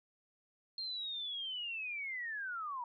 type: linear sweep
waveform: sine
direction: down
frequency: 4228 to 935 Hz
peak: -38 dBFS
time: 0.78-2.84 s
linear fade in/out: 2 ms
effects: none